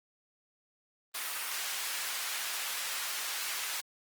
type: high-pass noise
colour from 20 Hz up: pink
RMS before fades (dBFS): -36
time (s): 1.14-3.81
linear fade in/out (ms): 10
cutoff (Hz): 1400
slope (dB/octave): 12
effects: Opus 32 kbps